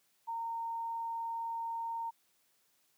sine tone, 919 Hz, A#5, 25 cents flat, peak -35 dBFS, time 0.27-2.11 s, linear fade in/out 20 ms, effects white hiss -73 dBFS RMS until 2.97 s + high-pass 100 Hz 12 dB/octave

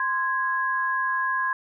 sine tone pair together, 1041.9 / 1655 Hz, C6 / G#6, -8 / -6 cents, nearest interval minor sixth, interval 802 cents, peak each -25 dBFS, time 0-1.53 s, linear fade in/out 2 ms, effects none

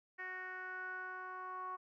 10% pulse tone with low-pass filter sweep, 370 Hz, F#4, in tune, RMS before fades -45 dBFS, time 0.18-1.77 s, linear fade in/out 20 ms, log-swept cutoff 1900 to 1100 Hz, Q 6.1, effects none

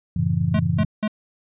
sine chord, F# minor seventh, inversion none, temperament just, 92.5 / 111 / 138.75 / 166.5 Hz, F#2 / A2 / C#3 / E3, 0 / +16 / +2 / +18 cents, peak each -25 / -25 / -24 / -22 dBFS, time 0.16-0.85 s, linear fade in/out 5 ms
square tone bursts, 213.3 Hz, G#3, 46 cents sharp, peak -20 dBFS, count 3, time 0.54-1.079 s, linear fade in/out 5 ms, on 53 ms, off 190 ms
effects resampled to 8000 Hz

